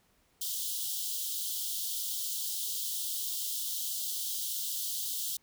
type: high-pass noise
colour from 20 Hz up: white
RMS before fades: -35 dBFS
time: 0.41-5.37 s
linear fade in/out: 5 ms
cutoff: 3000 Hz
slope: 96 dB/octave
effects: pink hiss -69 dBFS RMS until 5.42 s